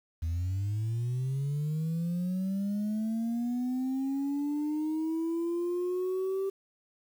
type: linear sweep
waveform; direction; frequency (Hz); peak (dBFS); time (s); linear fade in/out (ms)
sine; up; 79.4 to 390.8; -26; 0.22-6.5; 10
effects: tanh soft clip ceiling -27 dBFS + 9-bit